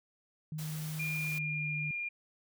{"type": "tone with pitch glide", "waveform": "sine", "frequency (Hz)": [155.1, 150.86], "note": ["D#3", "D3"], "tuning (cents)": [-5, 47], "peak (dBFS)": -36, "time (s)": [0.52, 1.91], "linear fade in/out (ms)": 2, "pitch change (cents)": -48, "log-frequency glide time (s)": [1.06, 1.69]}
{"type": "noise", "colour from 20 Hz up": "white", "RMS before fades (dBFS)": -46, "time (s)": [0.58, 1.39], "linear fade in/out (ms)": 10}
{"type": "tone", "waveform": "sine", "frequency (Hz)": 2408, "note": "D7", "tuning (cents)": 43, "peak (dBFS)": -34, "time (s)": [0.99, 2.09], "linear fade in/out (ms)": 10}
{"effects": []}